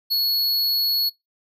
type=tone; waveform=square; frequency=4364 Hz; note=C#8; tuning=28 cents flat; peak=-19 dBFS; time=0.1-1.1 s; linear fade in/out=20 ms; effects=noise-tail reverb RT60 0.2 s tail -24 dB re dry